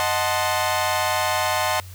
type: chord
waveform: sawtooth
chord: D# diminished seventh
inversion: none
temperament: equal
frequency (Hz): 622.3 / 740 / 880 / 1046.5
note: D#5 / F#5 / A5 / C6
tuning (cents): 0 / 0 / 0 / 0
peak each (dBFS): -22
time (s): 0-1.8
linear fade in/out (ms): 0
effects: added 92 Hz sine -37 dBFS peak until 1.94 s + white hiss -47 dBFS RMS until 1.94 s